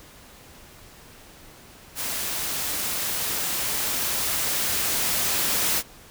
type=noise with level ramp; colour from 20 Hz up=white; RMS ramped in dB=-29 to -23 dBFS; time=1.95-5.83 s; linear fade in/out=50 ms; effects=pink hiss -48 dBFS RMS until 6.1 s